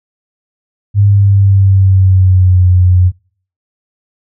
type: tone with pitch glide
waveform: sine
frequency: 101.2 to 90.68 Hz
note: G#2 to F#2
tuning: -44 to -34 cents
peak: -4 dBFS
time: 0.94-3.12 s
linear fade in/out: 50 ms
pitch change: -190 cents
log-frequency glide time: 1.07-2.65 s
effects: noise-tail reverb RT60 0.5 s tail -25 dB re dry